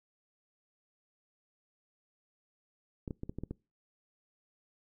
clicks, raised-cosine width 3 ms, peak -25 dBFS, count 7, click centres 3.078 / 3.108 / 3.234 / 3.295 / 3.386 / 3.436 / 3.51 s, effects noise-tail reverb RT60 0.3 s tail -24 dB re dry

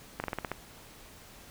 slowing click train, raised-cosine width 0.5 ms, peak -17 dBFS, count 7, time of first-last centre 0.2-0.516 s, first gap 39 ms, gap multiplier 1.12, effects pink hiss -52 dBFS RMS until 1.5 s

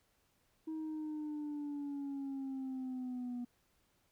sine linear sweep, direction down, 318.1 to 241.9 Hz, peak -36 dBFS, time 0.67-3.45 s, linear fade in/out 10 ms, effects tanh soft clip ceiling -37 dBFS + pink hiss -75 dBFS RMS until 4.11 s

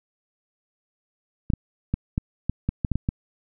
clicks, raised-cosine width 5 ms, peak -10 dBFS, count 10, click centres 1.502 / 1.536 / 1.94 / 2.179 / 2.496 / 2.69 / 2.848 / 2.917 / 2.956 / 3.089 s, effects none

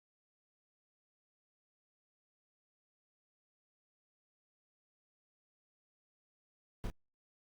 brown noise with echo, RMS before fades -37 dBFS, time 6.84-6.87 s, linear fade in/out 0 ms, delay 30 ms, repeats 1, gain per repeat -3 dB, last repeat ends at 6.9 s, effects Opus 48 kbps

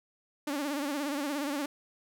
sawtooth tone with vibrato, 286.9 Hz, D4, 40 cents flat, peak -27 dBFS, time 0.47-1.66 s, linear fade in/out 5 ms, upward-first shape sine, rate 17 Hz, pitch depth 93 cents each way, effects none

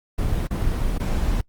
brown noise with dropouts, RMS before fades -22 dBFS, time 0.18-1.41 s, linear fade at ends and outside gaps 5 ms, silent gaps 0.472-0.507 / 0.982-0.998 s, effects noise-tail reverb RT60 0.1 s tail -25 dB re dry + Opus 24 kbps

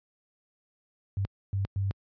sine tone bursts at uneven times, 98 Hz, G2, in tune, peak -25 dBFS, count 3, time 1.17-1.25 / 1.53-1.65 / 1.76-1.91 s, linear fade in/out 0 ms, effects high-pass 60 Hz 12 dB/octave + resampled to 11025 Hz

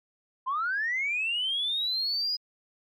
sine linear sweep, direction up, 1003 to 4978 Hz, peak -25 dBFS, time 0.46-2.37 s, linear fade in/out 20 ms, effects tanh soft clip ceiling -21 dBFS + MP3 96 kbps

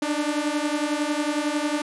sawtooth beating tone pair, 291.6 / 302.6 Hz, D4 / D#4, -12 / -48 cents, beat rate 11 Hz, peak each -22 dBFS, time 0.02-1.82 s, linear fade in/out 5 ms, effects resampled to 24000 Hz

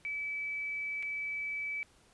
sine tone with dropouts, 2300 Hz, D7, 37 cents flat, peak -34 dBFS, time 0.05-1.83 s, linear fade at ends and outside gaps 0 ms, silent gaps 1.026-1.03 s, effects pink hiss -64 dBFS RMS until 2.13 s + resampled to 24000 Hz

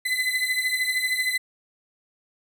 35% pulse beating tone pair, 2013 / 2026 Hz, B6 / B6, +33 / +44 cents, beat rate 13 Hz, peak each -24 dBFS, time 0.05-1.38 s, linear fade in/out 10 ms, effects none

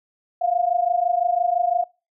sine tone pair together, 690.1 / 716 Hz, F5 / F5, -21 / +43 cents, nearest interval minor second, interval 64 cents, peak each -21 dBFS, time 0.41-1.84 s, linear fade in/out 10 ms, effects noise-tail reverb RT60 0.3 s tail -24 dB re dry

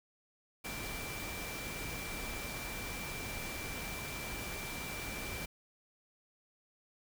sine tone in noise, 2349 Hz, D7, in tune, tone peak -45 dBFS, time 0.64-5.46 s, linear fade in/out 10 ms, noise pink, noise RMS -42 dBFS, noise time 0.64-5.46 s, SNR -6 dB, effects none

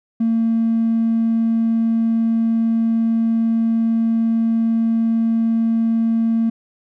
triangle tone, 227.2 Hz, A#3, 44 cents flat, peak -11 dBFS, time 0.2-6.5 s, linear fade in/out 10 ms, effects tanh soft clip ceiling -11 dBFS

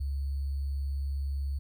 sine tone with sample-and-hold, 69.3 Hz, C#2, in tune, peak -29 dBFS, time 0-1.59 s, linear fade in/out 10 ms, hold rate 4410 Hz, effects none

